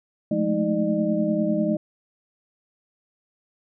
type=tone cluster; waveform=sine; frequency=175 / 211.9 / 221.9 / 314.8 / 603 Hz; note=F3 / G#3 / A3 / D#4 / D5; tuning=+4 / +35 / +15 / +20 / +46 cents; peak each=-28 / -24 / -30 / -26 / -26 dBFS; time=0.31-1.77 s; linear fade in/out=5 ms; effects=none